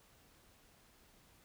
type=silence; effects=pink hiss -66 dBFS RMS until 1.44 s